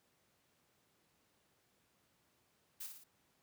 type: noise with echo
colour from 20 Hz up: blue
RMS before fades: -45 dBFS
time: 2.8-2.87 s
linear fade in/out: 10 ms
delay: 57 ms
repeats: 3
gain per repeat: -5 dB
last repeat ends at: 3.041 s
effects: pink hiss -75 dBFS RMS until 3.42 s + high-pass 100 Hz 12 dB/octave